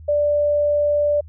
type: tone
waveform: sine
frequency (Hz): 587.3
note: D5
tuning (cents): 0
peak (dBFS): -15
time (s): 0.08-1.21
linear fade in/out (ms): 10
effects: added 79 Hz sine -37 dBFS peak until 1.28 s